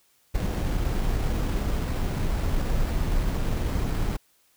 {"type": "noise with sample-and-hold", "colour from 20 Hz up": "brown", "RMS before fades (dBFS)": -25, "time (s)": [0.34, 4.17], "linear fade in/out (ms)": 10, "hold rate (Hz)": 6300, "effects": ["white hiss -64 dBFS RMS until 4.56 s"]}